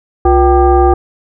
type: tone with frequency modulation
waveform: sine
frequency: 355.6 Hz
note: F4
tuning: 31 cents sharp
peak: -5 dBFS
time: 0.25-0.94 s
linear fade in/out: 5 ms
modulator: 421 Hz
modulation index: 1.3
effects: none